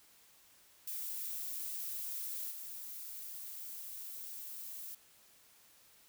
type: noise with level steps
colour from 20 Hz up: violet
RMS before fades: -41 / -46 dBFS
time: 0.87-4.95 s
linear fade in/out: 5 ms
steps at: 2.5 s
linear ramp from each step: 20 ms
effects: white hiss -64 dBFS RMS until 6.08 s